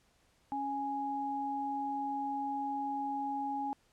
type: tone pair together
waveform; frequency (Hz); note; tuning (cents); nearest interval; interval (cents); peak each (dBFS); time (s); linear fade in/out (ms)
sine; 277.2 / 830.6; C#4 / G#5; 0 / 0; octave + perfect fifth; 1900; -39 / -34; 0.52-3.73; 0
effects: pink hiss -70 dBFS RMS until 3.92 s + low-pass 10000 Hz 12 dB/octave